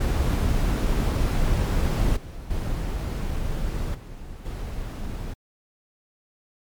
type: noise with level steps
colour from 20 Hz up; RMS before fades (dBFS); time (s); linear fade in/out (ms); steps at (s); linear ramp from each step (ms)
brown; -21 / -36 / -27 / -38 / -31; 0-5.34; 10; 2.16 / 2.5 / 3.94 / 4.45; 10
effects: MP3 96 kbps